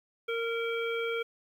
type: harmonic tone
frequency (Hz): 461.5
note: A#4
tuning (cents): -17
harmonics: 1 / 3 / 5 / 7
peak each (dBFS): -31 / -37 / -37 / -42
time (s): 0.28-1.23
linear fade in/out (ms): 10
effects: 10-bit